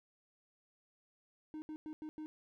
triangle tone bursts at uneven times, 308.8 Hz, D#4, 13 cents flat, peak -40 dBFS, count 5, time 1.54-1.62 / 1.69-1.76 / 1.86-1.93 / 2.02-2.09 / 2.18-2.26 s, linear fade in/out 0 ms, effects none

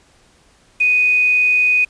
sine tone with quantisation, 2489 Hz, D#7, in tune, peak -11 dBFS, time 0.8-1.85 s, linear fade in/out 10 ms, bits 6, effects pink hiss -53 dBFS RMS until 1.89 s + resampled to 22050 Hz

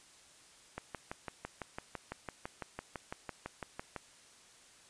click train, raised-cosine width 0.5 ms, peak -24 dBFS, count 20, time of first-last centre 0.78-3.963 s, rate 5.97 Hz, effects white hiss -60 dBFS RMS until 4.89 s + resampled to 22050 Hz

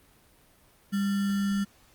sine tone with sample-and-hold, 199.4 Hz, G3, 30 cents sharp, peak -24 dBFS, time 0.92-1.65 s, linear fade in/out 20 ms, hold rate 1575 Hz, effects pink hiss -60 dBFS RMS until 1.94 s + Opus 32 kbps

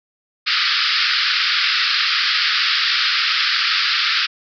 white band-pass noise, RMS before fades -18 dBFS, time 0.46-4.27 s, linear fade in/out 20 ms, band 1200 to 5100 Hz, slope 96 dB/octave, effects none

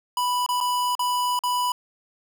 square tone with dropouts, 987.8 Hz, B5, in tune, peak -22 dBFS, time 0.17-1.72 s, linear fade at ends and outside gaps 2 ms, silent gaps 0.463-0.489 / 0.604-0.61 / 0.952-0.993 / 1.391-1.436 s, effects none

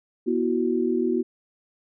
sine chord, B suspended fourth, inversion none, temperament equal with one note detuned, 242.7 / 329.6 / 370 Hz, B3 / E4 / F#4, -30 / 0 / 0 cents, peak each -25 / -26 / -24 dBFS, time 0.26-1.23 s, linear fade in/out 20 ms, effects none

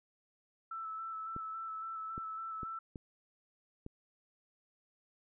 sine tone with vibrato, 1318.5 Hz, E6, in tune, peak -39 dBFS, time 0.71-2.79 s, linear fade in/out 5 ms, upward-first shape square, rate 3.6 Hz, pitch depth 16 cents each way
clicks, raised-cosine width 3 ms, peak -31 dBFS, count 5, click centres 1.364 / 2.179 / 2.632 / 2.958 / 3.864 s
effects none

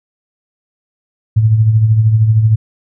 sine tone with tremolo, 110 Hz, A2, in tune, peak -4 dBFS, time 1.36-2.56 s, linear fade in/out 10 ms, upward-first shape triangle, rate 13 Hz, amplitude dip 60%, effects none

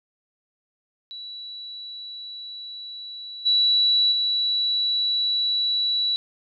sine tone with level steps, 3932 Hz, B7, 8 cents flat, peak -34 / -16 / -20 dBFS, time 1.11-6.16 s, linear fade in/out 0 ms, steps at 3.45 / 4.11 s, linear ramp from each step 20 ms, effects none

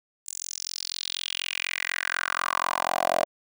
10% pulse tone with high-pass filter sweep, 44.1 Hz, F1, 18 cents sharp, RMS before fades -29 dBFS, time 0.26-3.25 s, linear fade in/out 10 ms, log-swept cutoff 7600 to 610 Hz, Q 4, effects none

